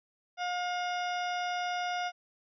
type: harmonic tone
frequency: 714 Hz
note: F5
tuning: 38 cents sharp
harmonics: 1 / 2 / 3 / 4 / 5 / 7 / 8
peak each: -32 / -38 / -42 / -44 / -46 / -49 / -50 dBFS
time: 0.37-2.12 s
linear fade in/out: 50 ms
effects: none